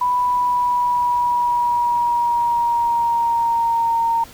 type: tone with pitch glide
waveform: sine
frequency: 987.8 to 921.6 Hz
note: B5 to A#5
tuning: 0 to -20 cents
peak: -15 dBFS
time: 0.01-4.24 s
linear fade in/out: 5 ms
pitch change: -120 cents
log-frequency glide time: 0.2-3.98 s
effects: pink hiss -42 dBFS RMS until 4.33 s